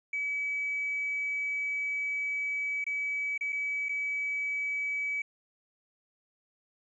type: tone with dropouts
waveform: triangle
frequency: 2285 Hz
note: D7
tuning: 48 cents flat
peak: -26 dBFS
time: 0.13-5.22 s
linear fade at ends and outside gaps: 5 ms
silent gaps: 2.842-2.865 / 3.378-3.409 / 3.523-3.527 / 3.886-3.892 s
effects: tanh soft clip ceiling -27 dBFS + resampled to 22050 Hz